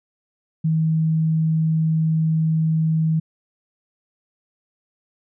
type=tone; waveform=sine; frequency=159.6 Hz; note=D#3; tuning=44 cents sharp; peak=-16 dBFS; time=0.64-3.2 s; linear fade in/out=10 ms; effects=none